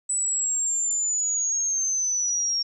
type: linear sweep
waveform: sine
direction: down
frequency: 7970 to 5520 Hz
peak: -22 dBFS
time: 0.09-2.63 s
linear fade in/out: 10 ms
effects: none